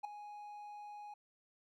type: tone with ADSR envelope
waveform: triangle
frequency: 830.6 Hz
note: G#5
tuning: in tune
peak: -32 dBFS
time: 0.03-1.14 s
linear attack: 18 ms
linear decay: 4 ms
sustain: -13 dB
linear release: 5 ms
effects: none